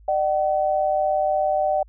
sine tone pair together, 603.2 / 760 Hz, D5 / F#5, +46 / +46 cents, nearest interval major third, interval 400 cents, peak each -21 dBFS, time 0.08-1.83 s, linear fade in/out 5 ms, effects added 52 Hz sine -46 dBFS peak until 1.88 s

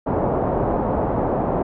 white low-pass noise, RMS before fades -21 dBFS, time 0.06-1.63 s, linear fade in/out 10 ms, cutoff 800 Hz, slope 24 dB/octave, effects none

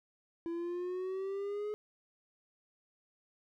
triangle exponential sweep, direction up, 333.6 to 424.1 Hz, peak -33 dBFS, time 0.46-1.74 s, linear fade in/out 0 ms, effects none

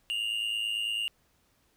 triangle tone pair together, 2794 / 2903 Hz, F7 / F#7, 0 / -34 cents, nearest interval minor second, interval 66 cents, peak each -29 / -32 dBFS, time 0.1-1.08 s, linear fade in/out 0 ms, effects pink hiss -69 dBFS RMS until 1.76 s

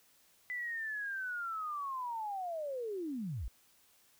sine linear sweep, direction down, 2004 to 41.96 Hz, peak -36 dBFS, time 0.5-3.48 s, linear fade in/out 0 ms, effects white hiss -67 dBFS RMS until 4.19 s

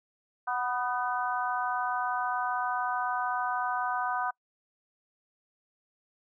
harmonic tone with a mistuned harmonic, 246.9 Hz, B3, in tune, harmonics 3 / 4 / 5 / 6, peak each -32 / -33 / -34 / -35 dBFS, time 0.47-4.31 s, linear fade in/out 10 ms, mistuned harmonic 6, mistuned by +34 cents, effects noise-tail reverb RT60 0.1 s tail -26 dB re dry

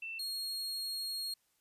sine / 40% pulse tone pair in turn, 2675 / 4278 Hz, E7 / C8, +25 / +38 cents, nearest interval minor sixth, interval 813 cents, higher second, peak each -39 / -35 dBFS, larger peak second, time 0.02-0.19 / 0.19-1.34 s, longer second, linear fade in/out 5 ms, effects white hiss -75 dBFS RMS until 1.6 s + resampled to 32000 Hz

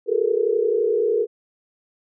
sine tone cluster, 362.9 / 413.8 / 445.8 / 477.3 Hz, F#4 / G#4 / A4 / A#4, -34 / -6 / +23 / +41 cents, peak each -29 / -22 / -21 / -23 dBFS, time 0.06-1.27 s, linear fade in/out 50 ms, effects none

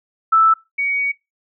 sine tone pair in turn, 1318.5 / 2248 Hz, E6 / C#7, 0 / +24 cents, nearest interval major sixth, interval 924 cents, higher second, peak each -9 / -17 dBFS, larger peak first, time 0.32-0.54 / 0.78-1.12 s, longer second, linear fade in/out 10 ms, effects noise-tail reverb RT60 0.2 s tail -20 dB re dry

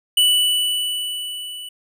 square tone with level ramp, 2967 Hz, F#7, 4 cents sharp, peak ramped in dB -12 to -32 dBFS, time 0.17-1.69 s, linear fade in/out 5 ms, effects none

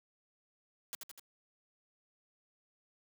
white noise with echo, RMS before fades -41 dBFS, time 0.93-0.95 s, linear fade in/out 0 ms, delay 82 ms, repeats 3, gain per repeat -4 dB, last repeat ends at 1.196 s, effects high-pass 150 Hz 12 dB/octave

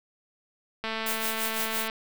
click train, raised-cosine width 0.3 ms, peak -16 dBFS, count 236, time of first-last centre 0.84-1.899 s, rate 222 Hz
blue noise with tremolo, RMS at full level -30 dBFS, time 1.06-1.88 s, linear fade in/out 5 ms, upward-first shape sine, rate 5.9 Hz, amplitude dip 70%
effects none

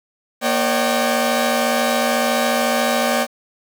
sawtooth tone cluster, 235.7 / 549 / 603 / 769 Hz, A#3 / C#5 / D5 / G5, +19 / -17 / +46 / -33 cents, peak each -18 dBFS, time 0.41-3.27 s, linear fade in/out 50 ms, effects 7-bit

